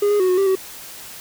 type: tone with pitch steps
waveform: triangle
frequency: 409.3 / 413.5 / 370.7 / 365 / 391.3 / 379.8 Hz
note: G#4 / G#4 / F#4 / F#4 / G4 / F#4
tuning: -25 / -8 / +3 / -24 / -3 / +45 cents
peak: -12 dBFS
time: 0.02-0.554 s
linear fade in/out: 5 ms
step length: 89 ms
effects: white hiss -37 dBFS RMS until 1.2 s